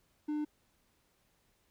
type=tone; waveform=triangle; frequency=300.1 Hz; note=D4; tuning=38 cents sharp; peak=-30 dBFS; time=0.28-0.45 s; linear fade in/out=10 ms; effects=pink hiss -73 dBFS RMS until 1.7 s